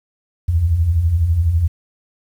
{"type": "beating tone pair", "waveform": "sine", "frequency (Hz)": [73.42, 85.42], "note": ["D2", "F2"], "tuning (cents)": [0, -38], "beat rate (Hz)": 12, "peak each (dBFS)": [-22, -13], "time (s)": [0.48, 1.68], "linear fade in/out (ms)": 10, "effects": ["8-bit"]}